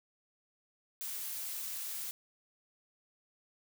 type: noise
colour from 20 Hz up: blue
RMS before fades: -40 dBFS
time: 1.01-2.11 s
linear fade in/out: 0 ms
effects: none